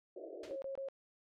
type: band-pass noise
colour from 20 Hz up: white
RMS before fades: -48 dBFS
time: 0.16-0.56 s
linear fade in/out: 5 ms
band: 300 to 640 Hz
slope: 96 dB/octave
type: noise with exponential decay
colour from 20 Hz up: white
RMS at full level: -45 dBFS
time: 0.43-0.63 s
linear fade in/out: 5 ms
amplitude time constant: 43 ms
type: tone bursts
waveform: sine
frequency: 543 Hz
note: C#5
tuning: 36 cents flat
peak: -39 dBFS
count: 3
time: 0.51-0.886 s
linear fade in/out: 0 ms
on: 110 ms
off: 23 ms
effects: low-pass 4000 Hz 12 dB/octave